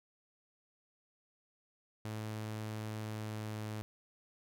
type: tone with pitch glide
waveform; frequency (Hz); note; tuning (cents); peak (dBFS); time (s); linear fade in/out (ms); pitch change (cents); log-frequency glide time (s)
sawtooth; 108.4 to 107.59; A2 to A2; -25 to -38; -35; 2.05-3.82; 0; -13; 3-3.63
effects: none